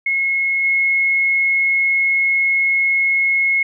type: tone with level steps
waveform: sine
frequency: 2171 Hz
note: C#7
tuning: 37 cents flat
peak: -15 / -13 dBFS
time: 0.06-3.63 s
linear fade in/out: 5 ms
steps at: 0.63 s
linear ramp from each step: 20 ms
effects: none